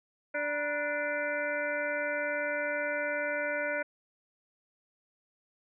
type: harmonic tone with a mistuned harmonic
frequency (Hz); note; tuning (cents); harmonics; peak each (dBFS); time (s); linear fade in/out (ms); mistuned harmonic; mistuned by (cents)
293.7; D4; 0; 1 / 2 / 3 / 5 / 6 / 7 / 8; -43 / -33 / -43 / -34 / -42 / -39 / -41; 0.34-3.83; 10; 3; +140
effects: none